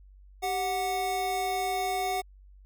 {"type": "tone pair together", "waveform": "square", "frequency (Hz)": [390, 736.2], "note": ["G4", "F#5"], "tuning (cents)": [-9, -9], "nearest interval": "major seventh", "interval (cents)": 1100, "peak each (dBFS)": [-35, -29], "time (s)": [0.42, 2.22], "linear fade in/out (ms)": 20, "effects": ["added 48 Hz sine -50 dBFS peak until 2.65 s"]}